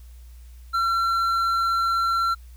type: tone with hard clipping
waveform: triangle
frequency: 1358 Hz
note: F6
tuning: 49 cents flat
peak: -21 dBFS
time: 0.73-2.35 s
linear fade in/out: 20 ms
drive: 9 dB
effects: added 60 Hz sine -41 dBFS peak until 2.56 s + white hiss -59 dBFS RMS until 2.56 s